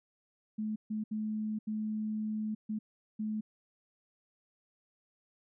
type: tone bursts at uneven times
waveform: sine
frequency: 215.2 Hz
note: A3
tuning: 38 cents flat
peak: -32 dBFS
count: 6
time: 0.58-0.76 / 0.9-1.04 / 1.11-1.59 / 1.67-2.55 / 2.69-2.79 / 3.19-3.41 s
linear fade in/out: 10 ms
effects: none